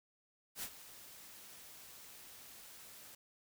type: noise with ADSR envelope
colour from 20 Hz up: white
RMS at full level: -41 dBFS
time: 0.55-3.15 s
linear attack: 76 ms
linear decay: 64 ms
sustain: -14 dB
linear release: 4 ms
effects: none